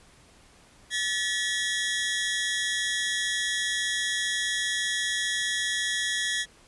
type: tone cluster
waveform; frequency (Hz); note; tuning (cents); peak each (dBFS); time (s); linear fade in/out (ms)
sawtooth; 1742 / 1927 / 3289; A6 / B6 / G#7; -18 / -43 / -18; -27; 0.9-6.46; 50
effects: pink hiss -56 dBFS RMS until 6.67 s + resampled to 24000 Hz